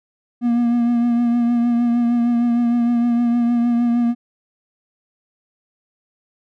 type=tone with vibrato; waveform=triangle; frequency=237.8 Hz; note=A#3; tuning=35 cents sharp; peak=-12 dBFS; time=0.41-4.15 s; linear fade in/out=50 ms; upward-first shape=triangle; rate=6.5 Hz; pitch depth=31 cents each way; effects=none